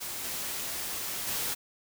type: noise with level steps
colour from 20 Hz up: white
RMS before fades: -37 / -35 / -32 dBFS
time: 0-1.55 s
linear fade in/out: 20 ms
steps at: 0.24 / 1.27 s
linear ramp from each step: 5 ms
effects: none